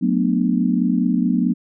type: chord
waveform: sine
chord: B minor seventh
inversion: second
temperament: just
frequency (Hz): 185.21 / 222.2 / 246.9 / 296.3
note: F#3 / A3 / B3 / D4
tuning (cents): +2 / +17 / 0 / +15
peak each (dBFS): -20 / -22 / -19 / -24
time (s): 0.01-1.54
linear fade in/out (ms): 20
effects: none